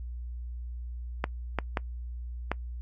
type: clicks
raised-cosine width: 0.5 ms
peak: -12 dBFS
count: 4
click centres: 1.241 / 1.587 / 1.772 / 2.516 s
effects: noise-tail reverb RT60 0.1 s tail -23 dB re dry + added 60 Hz sine -35 dBFS peak until 2.81 s